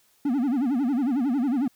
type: tone with vibrato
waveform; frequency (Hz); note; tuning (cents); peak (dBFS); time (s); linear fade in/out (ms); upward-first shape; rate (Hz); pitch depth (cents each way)
triangle; 261.6; C4; 0; -19; 0.25-1.68; 5; sine; 11; 210
effects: white hiss -63 dBFS RMS until 1.75 s